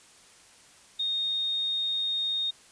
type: tone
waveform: sine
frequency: 3699 Hz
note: A#7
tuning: 14 cents flat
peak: -26 dBFS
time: 0.99-2.51 s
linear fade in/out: 10 ms
effects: white hiss -55 dBFS RMS until 2.71 s + resampled to 22050 Hz